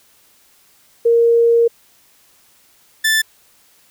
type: tone pair in turn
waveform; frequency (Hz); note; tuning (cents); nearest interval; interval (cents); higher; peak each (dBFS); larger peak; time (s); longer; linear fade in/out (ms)
sine / sawtooth; 466.2 / 1760.1; A#4 / A6; 0 / 0; octave + major seventh; 2300; second; -9; neither; 1.05-1.68 / 3.04-3.22; first; 10
effects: white hiss -53 dBFS RMS until 3.9 s